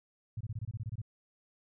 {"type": "tone bursts", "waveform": "sine", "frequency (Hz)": 110, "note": "A2", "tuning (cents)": 0, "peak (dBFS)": -34, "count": 11, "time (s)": [0.37, 1.017], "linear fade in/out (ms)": 5, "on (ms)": 37, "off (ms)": 24, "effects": []}